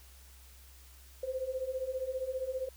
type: beating tone pair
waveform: sine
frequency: 509 / 524 Hz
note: C5 / C5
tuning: -48 / +2 cents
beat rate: 15 Hz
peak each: -38 / -35 dBFS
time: 1.23-2.69 s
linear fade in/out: 5 ms
effects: added 65 Hz sine -54 dBFS peak until 2.76 s + white hiss -59 dBFS RMS until 2.76 s